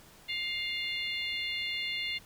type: harmonic tone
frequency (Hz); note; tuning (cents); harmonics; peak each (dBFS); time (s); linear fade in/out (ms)
703; F5; +11; 3 / 4 / 5 / 6; -35 / -37 / -39 / -41; 0.28-2.19; 20
effects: pink hiss -56 dBFS RMS until 2.25 s